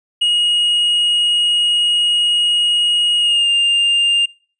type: tone with pitch glide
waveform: triangle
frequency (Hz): 2882 to 2803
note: F#7 to F7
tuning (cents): -46 to +6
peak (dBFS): -10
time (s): 0.21-4.26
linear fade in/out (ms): 10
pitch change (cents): -48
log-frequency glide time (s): 3.19-3.49
effects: noise-tail reverb RT60 0.5 s tail -26 dB re dry + resampled to 22050 Hz